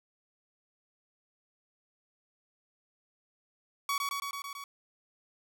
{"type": "tone with echo", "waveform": "sawtooth", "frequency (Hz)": 1127, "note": "C#6", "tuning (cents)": 28, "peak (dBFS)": -25, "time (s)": [3.89, 3.98], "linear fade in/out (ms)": 2, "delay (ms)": 110, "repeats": 6, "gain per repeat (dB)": -2, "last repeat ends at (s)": 4.64, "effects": []}